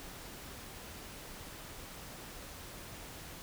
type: silence
effects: pink hiss -48 dBFS RMS until 3.42 s